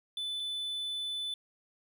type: tone pair in turn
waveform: triangle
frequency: 3500 / 3500 Hz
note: A7 / A7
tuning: -10 / -10 cents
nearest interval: unison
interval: 0 cents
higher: neither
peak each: -32 / -32 dBFS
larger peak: neither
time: 0.17-0.4 / 0.4-1.34 s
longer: second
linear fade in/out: 2 ms
effects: none